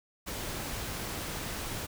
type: noise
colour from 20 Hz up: pink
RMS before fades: -37 dBFS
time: 0.26-1.87 s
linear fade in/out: 20 ms
effects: none